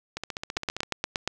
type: two click trains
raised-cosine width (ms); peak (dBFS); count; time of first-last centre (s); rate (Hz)
0.2; -9 / -15; 7 / 11; 0.57-1.276 / 0.17-0.832; 8.5 / 15.1
effects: none